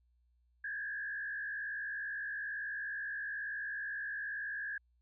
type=tone with frequency modulation; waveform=sine; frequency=1661.2 Hz; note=G#6; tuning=in tune; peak=-37 dBFS; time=0.64-4.78 s; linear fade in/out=5 ms; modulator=61.1 Hz; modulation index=1.2; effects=added 60 Hz sine -69 dBFS peak until 5.01 s